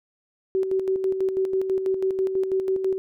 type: tone with tremolo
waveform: sine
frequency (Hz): 380.7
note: F#4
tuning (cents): +49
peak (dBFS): -19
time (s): 0.55-2.98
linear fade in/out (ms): 0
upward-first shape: square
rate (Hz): 6.1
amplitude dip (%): 50
effects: none